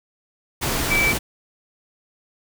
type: tone in noise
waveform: sine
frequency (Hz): 2314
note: D7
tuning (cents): -26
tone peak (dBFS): -17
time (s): 0.9-1.13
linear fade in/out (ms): 20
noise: pink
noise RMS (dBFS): -23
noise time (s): 0.61-1.19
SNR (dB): +3
effects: none